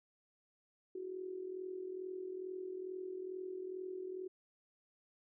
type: tone with amplitude modulation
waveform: sine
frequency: 371.4 Hz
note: F#4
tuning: 7 cents sharp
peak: -38 dBFS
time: 0.95-4.28 s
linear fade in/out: 5 ms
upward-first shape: sine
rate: 42.3 Hz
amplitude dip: 65%
effects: none